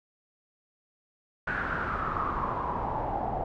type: noise with low-pass filter sweep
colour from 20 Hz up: pink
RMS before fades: -31 dBFS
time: 1.47-3.44 s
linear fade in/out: 5 ms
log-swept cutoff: 1600 to 740 Hz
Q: 6.8
effects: none